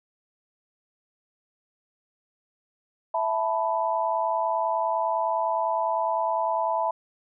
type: chord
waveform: sine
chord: E suspended fourth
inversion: none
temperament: just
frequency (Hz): 659.3 / 879 / 988.9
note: E5 / A5 / B5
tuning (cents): 0 / -2 / +2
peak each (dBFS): -27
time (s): 3.14-6.91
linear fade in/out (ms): 5
effects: none